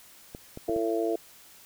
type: clicks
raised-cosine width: 2 ms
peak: -25 dBFS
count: 4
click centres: 0.349 / 0.574 / 0.695 / 0.763 s
type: harmonic tone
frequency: 112.1 Hz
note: A2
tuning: 33 cents sharp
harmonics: 3 / 4 / 5 / 6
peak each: -29 / -29 / -38 / -31 dBFS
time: 0.68-1.16 s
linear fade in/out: 5 ms
effects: white hiss -53 dBFS RMS until 1.65 s